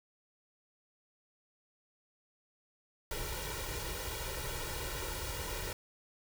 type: noise with comb filter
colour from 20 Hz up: pink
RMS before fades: -39 dBFS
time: 3.11-5.73 s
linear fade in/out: 2 ms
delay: 2.1 ms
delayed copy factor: +0.95
effects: none